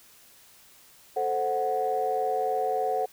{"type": "chord", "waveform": "sine", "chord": "F# diminished", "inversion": "first", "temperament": "equal", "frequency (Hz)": [440, 523.3, 740], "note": ["A4", "C5", "F#5"], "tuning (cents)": [0, 0, 0], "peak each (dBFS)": [-29, -30, -26], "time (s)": [1.16, 3.06], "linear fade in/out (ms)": 10, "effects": ["tanh soft clip ceiling -16 dBFS", "white hiss -55 dBFS RMS until 3.12 s"]}